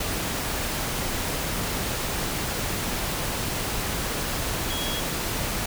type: tone in noise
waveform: sine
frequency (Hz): 3312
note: G#7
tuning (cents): -5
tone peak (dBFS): -31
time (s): 4.7-5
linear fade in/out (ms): 5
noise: pink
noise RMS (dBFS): -28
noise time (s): 0-5.66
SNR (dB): -6
effects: none